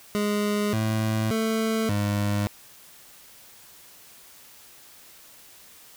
25% pulse tone with pitch steps, 207.3 / 109.7 / 221.9 / 102.6 Hz, G#3 / A2 / A3 / G#2, -3 / -5 / +15 / -21 cents, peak -19 dBFS, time 0.15-2.47 s, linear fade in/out 0 ms, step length 580 ms, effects white hiss -50 dBFS RMS until 5.96 s

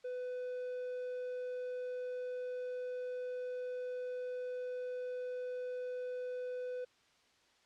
triangle tone, 500 Hz, B4, 21 cents sharp, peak -36 dBFS, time 0.04-6.85 s, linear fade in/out 10 ms, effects white hiss -69 dBFS RMS until 7.65 s + low-pass 5000 Hz 12 dB/octave

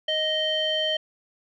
square tone with low-pass filter, 622.3 Hz, D#5, in tune, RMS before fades -25 dBFS, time 0.08-0.97 s, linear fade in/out 5 ms, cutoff 3100 Hz, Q 6.9, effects none

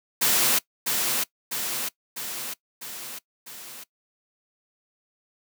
white noise with echo, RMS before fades -21 dBFS, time 0.21-0.59 s, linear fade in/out 10 ms, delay 650 ms, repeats 5, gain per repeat -4 dB, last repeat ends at 3.84 s, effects noise-tail reverb RT60 0.1 s tail -21 dB re dry + high-pass 150 Hz 12 dB/octave

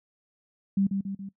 sine tone with echo, 196 Hz, G3, in tune, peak -20 dBFS, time 0.77-0.87 s, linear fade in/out 5 ms, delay 140 ms, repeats 3, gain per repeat -5 dB, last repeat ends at 1.29 s, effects noise-tail reverb RT60 0.1 s tail -19 dB re dry

